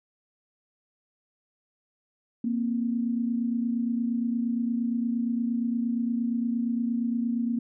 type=tone pair together; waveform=sine; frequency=233.5 / 262.1 Hz; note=A#3 / C4; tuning=+3 / +3 cents; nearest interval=major second; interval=200 cents; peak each=-25 / -32 dBFS; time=2.44-7.59 s; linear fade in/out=5 ms; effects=none